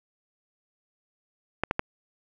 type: clicks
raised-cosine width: 0.5 ms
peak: -9 dBFS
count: 3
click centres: 1.636 / 1.711 / 1.794 s
effects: none